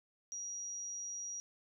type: tone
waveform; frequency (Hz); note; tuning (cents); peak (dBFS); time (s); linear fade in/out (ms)
sine; 5750; F8; +50; -40; 0.32-1.4; 0
effects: none